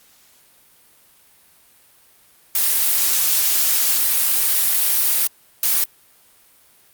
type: noise bursts at uneven times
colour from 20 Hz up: blue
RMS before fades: -17 dBFS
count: 2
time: 2.55-5.27 / 5.63-5.84 s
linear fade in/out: 2 ms
effects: white hiss -53 dBFS RMS until 6.93 s + Opus 48 kbps